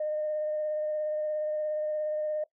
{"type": "tone with vibrato", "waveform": "sine", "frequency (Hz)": 610, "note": "D#5", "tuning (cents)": -34, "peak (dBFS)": -27, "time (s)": [0, 2.44], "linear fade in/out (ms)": 5, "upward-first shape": "triangle", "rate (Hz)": 17, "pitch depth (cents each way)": 16, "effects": ["noise-tail reverb RT60 0.1 s tail -19 dB re dry", "tanh soft clip ceiling -23 dBFS"]}